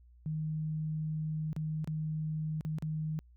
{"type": "tone with dropouts", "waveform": "sine", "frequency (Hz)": 155.56, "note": "D#3", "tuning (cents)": 0, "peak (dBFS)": -32, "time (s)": [0.26, 3.19], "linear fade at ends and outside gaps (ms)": 0, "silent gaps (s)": [[1.53, 1.564], [1.844, 1.875], [2.609, 2.65], [2.785, 2.824]], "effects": ["added 60 Hz sine -56 dBFS peak until 3.36 s"]}